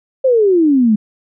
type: exponential sweep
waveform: sine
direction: down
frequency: 542 to 205.3 Hz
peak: -8 dBFS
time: 0.24-0.96 s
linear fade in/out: 10 ms
effects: none